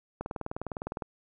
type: click train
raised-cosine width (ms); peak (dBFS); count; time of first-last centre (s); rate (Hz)
1; -20; 17; 0.21-1.022; 19.7
effects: none